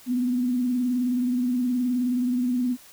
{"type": "tone with vibrato", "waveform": "sine", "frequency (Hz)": 248.1, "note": "B3", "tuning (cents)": 8, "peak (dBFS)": -21, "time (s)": [0.06, 2.77], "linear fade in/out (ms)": 50, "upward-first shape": "sine", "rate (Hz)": 19, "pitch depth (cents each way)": 48, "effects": ["white hiss -50 dBFS RMS until 2.92 s"]}